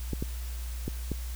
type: clicks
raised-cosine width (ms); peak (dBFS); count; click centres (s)
3; -18; 4; 0.133 / 0.225 / 0.88 / 1.117
effects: added 60 Hz sine -33 dBFS peak until 1.35 s + white hiss -47 dBFS RMS until 1.35 s